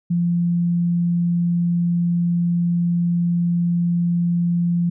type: tone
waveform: sine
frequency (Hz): 172.7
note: F3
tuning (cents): -19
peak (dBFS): -16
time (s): 0.1-4.9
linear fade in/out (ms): 10
effects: none